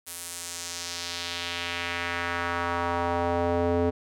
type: tone with band-pass filter sweep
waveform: square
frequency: 86.4 Hz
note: F2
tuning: 18 cents flat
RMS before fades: -29 dBFS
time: 0.06-3.91 s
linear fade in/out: 20 ms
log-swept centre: 11000 to 430 Hz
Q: 1.5
effects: none